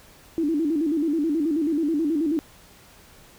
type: tone with vibrato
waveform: sine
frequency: 309.4 Hz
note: D#4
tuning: 10 cents flat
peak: -20 dBFS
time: 0.38-2.39 s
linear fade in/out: 0 ms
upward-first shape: square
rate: 9.3 Hz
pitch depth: 110 cents each way
effects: pink hiss -51 dBFS RMS until 3.38 s